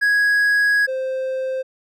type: tone pair in turn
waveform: triangle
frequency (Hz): 1661.2 / 523.2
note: G#6 / C5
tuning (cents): 0 / 0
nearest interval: octave + minor sixth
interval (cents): 2000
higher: first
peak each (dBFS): -12 / -19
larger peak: first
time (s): 0.01-0.87 / 0.87-1.63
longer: first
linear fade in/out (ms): 20
effects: none